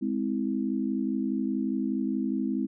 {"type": "chord", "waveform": "sine", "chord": "Ab augmented", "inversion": "none", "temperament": "just", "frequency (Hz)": [207.7, 259.6, 324.5], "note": ["Ab3", "C4", "E4"], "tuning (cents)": [0, -13, -27], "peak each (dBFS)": [-30, -29, -32], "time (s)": [0.01, 2.67], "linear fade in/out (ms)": 20, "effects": []}